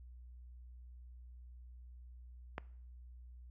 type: click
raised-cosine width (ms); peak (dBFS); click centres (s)
0.5; -24; 2.581
effects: noise-tail reverb RT60 0.6 s tail -22 dB re dry + added 61 Hz sine -51 dBFS peak until 3.5 s

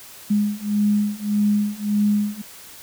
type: beating tone pair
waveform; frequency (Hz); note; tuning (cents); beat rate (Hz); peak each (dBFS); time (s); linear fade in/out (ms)
sine; 206.5 / 208.2; G#3 / G#3; -10 / +5; 1.7; -21 / -20; 0.3-2.42; 10
effects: white hiss -42 dBFS RMS until 2.82 s

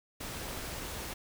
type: noise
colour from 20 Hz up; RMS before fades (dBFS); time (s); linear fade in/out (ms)
pink; -40; 0.2-1.14; 10
effects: none

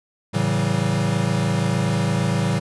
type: chord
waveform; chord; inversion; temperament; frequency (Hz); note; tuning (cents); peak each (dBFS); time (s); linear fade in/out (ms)
square; A dominant seventh; none; equal with one note detuned; 110 / 138.59 / 164.81 / 191.3; A2 / C#3 / E3 / G3; 0 / 0 / 0 / -42; -25; 0.33-2.6; 20
effects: resampled to 24000 Hz

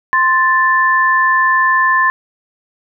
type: tone pair together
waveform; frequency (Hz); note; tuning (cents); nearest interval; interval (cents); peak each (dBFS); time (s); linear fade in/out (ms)
sine; 1046.5 / 1760; C6 / A6; 0 / 0; major sixth; 900; -12; 0.13-2.1; 0
effects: none

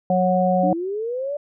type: harmonic tone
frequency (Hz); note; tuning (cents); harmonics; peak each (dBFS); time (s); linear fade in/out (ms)
183.3; F#3; -16; 1 / 3 / 4; -20 / -20 / -20; 0.1-0.73; 2
type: linear sweep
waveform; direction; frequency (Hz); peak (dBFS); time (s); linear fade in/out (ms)
sine; up; 278.8 to 591; -23; 0.63-1.37; 5
effects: none

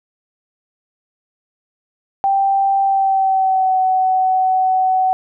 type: tone with pitch glide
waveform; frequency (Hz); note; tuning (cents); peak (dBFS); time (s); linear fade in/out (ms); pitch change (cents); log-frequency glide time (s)
sine; 784 to 750.8; G5 to F#5; 0 to +25; -12; 2.24-5.13; 0; -75; 2.83-3.78
effects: none

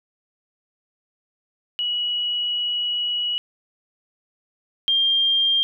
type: tone pair in turn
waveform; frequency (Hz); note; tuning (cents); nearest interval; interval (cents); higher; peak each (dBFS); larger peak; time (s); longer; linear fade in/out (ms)
sine; 2923 / 3197; F#7 / G7; -22 / +33; major second; 155; second; -21 / -16; second; 1.79-3.38 / 4.88-5.63; first; 0
effects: none

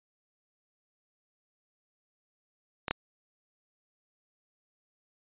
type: clicks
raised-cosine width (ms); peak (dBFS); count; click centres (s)
0.3; -15 / -11; 2; 2.882 / 2.91
effects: resampled to 8000 Hz

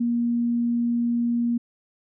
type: tone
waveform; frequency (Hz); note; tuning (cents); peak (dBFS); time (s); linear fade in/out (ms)
sine; 236.9; A#3; +28; -20; 0-1.58; 10
effects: none

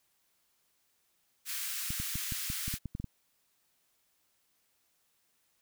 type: high-pass noise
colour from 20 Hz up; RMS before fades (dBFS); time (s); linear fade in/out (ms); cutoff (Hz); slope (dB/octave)
white; -37; 1.45-2.79; 50; 1400; 24
type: clicks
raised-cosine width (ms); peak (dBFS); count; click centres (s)
5; -25; 11; 1.905 / 2 / 2.156 / 2.322 / 2.501 / 2.68 / 2.74 / 2.857 / 2.951 / 3 / 3.043
effects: white hiss -74 dBFS RMS until 5.61 s

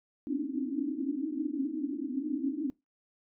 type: band-pass noise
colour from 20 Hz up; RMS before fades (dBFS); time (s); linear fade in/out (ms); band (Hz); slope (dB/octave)
pink; -33; 0.27-2.7; 0; 260 to 310; 96
effects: noise-tail reverb RT60 0.2 s tail -22 dB re dry

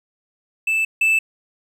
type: tone pair in turn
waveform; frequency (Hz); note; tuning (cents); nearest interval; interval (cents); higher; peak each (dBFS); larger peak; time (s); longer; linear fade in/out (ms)
triangle; 2637 / 2637; E7 / E7; 0 / 0; unison; 0; neither; -15 / -12; second; 0.67-0.85 / 1.01-1.19; neither; 5
effects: 9-bit

